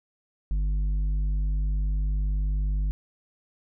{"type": "tone with tanh clipping", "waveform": "triangle", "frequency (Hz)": 49.88, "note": "G1", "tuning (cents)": 31, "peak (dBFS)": -24, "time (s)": [0.51, 2.91], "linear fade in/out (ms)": 0, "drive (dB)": 11, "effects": []}